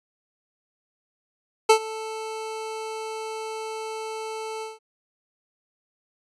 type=tone with ADSR envelope; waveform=25% pulse; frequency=440 Hz; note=A4; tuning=in tune; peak=-7 dBFS; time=1.69-4.79 s; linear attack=9 ms; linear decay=85 ms; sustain=-20 dB; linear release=170 ms; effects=resampled to 24000 Hz